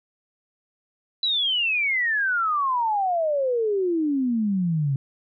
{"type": "exponential sweep", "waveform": "sine", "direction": "down", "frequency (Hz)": [4000, 132.6], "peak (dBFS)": -20, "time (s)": [1.23, 4.96], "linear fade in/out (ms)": 2, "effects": []}